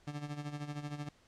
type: tone with tremolo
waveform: 30% pulse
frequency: 146.83 Hz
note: D3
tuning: in tune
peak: -34 dBFS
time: 0.07-1.09 s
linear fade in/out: 5 ms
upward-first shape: sine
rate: 13 Hz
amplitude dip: 70%
effects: pink hiss -66 dBFS RMS until 1.27 s + low-pass 7000 Hz 12 dB/octave